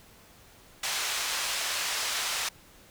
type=band-pass noise; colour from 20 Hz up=white; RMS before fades=-31 dBFS; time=0.83-2.49 s; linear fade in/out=5 ms; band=720 to 6200 Hz; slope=12 dB/octave; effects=pink hiss -55 dBFS RMS until 2.9 s